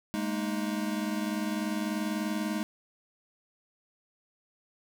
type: chord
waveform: square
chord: Ab suspended second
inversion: none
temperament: equal with one note detuned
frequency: 207.7 / 227.9 / 311.1 Hz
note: Ab3 / Bb3 / Eb4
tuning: 0 / -39 / 0 cents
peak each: -33 / -37 / -35 dBFS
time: 0.14-2.63 s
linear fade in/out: 0 ms
effects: none